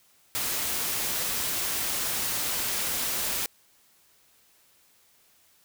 white noise, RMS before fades -29 dBFS, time 0.35-3.46 s, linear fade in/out 0 ms, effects white hiss -62 dBFS RMS until 5.64 s

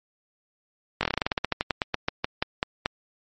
slowing click train, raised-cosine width 0.3 ms, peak -7 dBFS, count 22, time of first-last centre 1.01-2.859 s, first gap 20 ms, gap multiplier 1.13, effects MP3 32 kbps

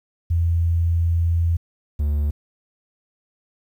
sine / triangle tone pair in turn, 84.3 / 73.41 Hz, E2 / D2, +39 / 0 cents, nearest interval major second, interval 239 cents, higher first, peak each -16 dBFS, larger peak neither, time 0.3-1.57 / 1.99-2.31 s, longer first, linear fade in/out 10 ms, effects 9-bit

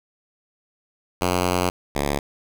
5% pulse tone pair in turn, 90 / 71.43 Hz, F#2 / D2, -47 / -47 cents, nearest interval major third, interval 400 cents, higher first, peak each -8 / -10 dBFS, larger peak first, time 1.21-1.7 / 1.95-2.19 s, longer first, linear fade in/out 5 ms, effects none

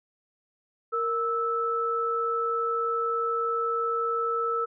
sine tone pair together, 464.1 / 1312.7 Hz, A#4 / E6, -8 / -8 cents, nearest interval octave + tritone, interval 1800 cents, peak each -29 / -26 dBFS, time 0.92-4.66 s, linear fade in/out 20 ms, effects none

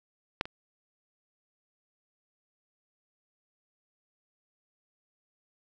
clicks, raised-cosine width 0.3 ms, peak -11 / -24 dBFS, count 2, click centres 0.411 / 0.455 s, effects none

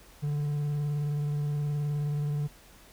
triangle tone with vibrato, 146.7 Hz, D3, 2 cents flat, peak -25 dBFS, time 0.22-2.48 s, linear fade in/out 20 ms, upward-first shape sine, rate 19 Hz, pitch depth 23 cents each way, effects added 44 Hz sine -56 dBFS peak until 2.92 s + pink hiss -55 dBFS RMS until 2.92 s

